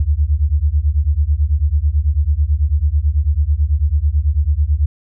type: beating tone pair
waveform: sine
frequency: 69.5 / 78.6 Hz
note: C#2 / D#2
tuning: +5 / +18 cents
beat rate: 9.1 Hz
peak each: -15 dBFS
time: 0-4.86 s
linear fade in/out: 5 ms
effects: none